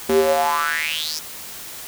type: tone with high-pass filter sweep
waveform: square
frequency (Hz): 78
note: D#2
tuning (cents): +5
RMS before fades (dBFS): -20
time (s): 0.09-1.19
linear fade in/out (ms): 5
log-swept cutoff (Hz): 310 to 5600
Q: 6.3
effects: white hiss -35 dBFS RMS until 1.87 s